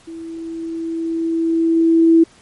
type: tone with level ramp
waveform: sine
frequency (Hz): 329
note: E4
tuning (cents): -3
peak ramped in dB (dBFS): -29 to -6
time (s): 0.07-2.24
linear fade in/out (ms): 10
effects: pink hiss -49 dBFS RMS until 2.41 s + MP3 48 kbps